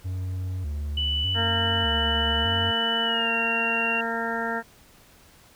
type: tone with vibrato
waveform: triangle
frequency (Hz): 82.41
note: E2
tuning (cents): 0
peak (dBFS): -25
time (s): 0.04-2.72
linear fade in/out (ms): 20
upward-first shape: square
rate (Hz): 0.83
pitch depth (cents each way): 200
type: tone with pitch glide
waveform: sine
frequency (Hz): 2974 to 2759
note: F#7 to F7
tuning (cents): +8 to -22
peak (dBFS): -24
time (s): 0.97-4.01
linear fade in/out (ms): 5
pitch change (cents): -130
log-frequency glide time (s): 3.04-3.3
type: harmonic tone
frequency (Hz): 229.5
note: A#3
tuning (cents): -27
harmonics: 1 / 2 / 3 / 4 / 6 / 7 / 8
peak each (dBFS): -33 / -33 / -33 / -33 / -33 / -33 / -33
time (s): 1.34-4.63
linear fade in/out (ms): 50
effects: pink hiss -54 dBFS RMS until 5.55 s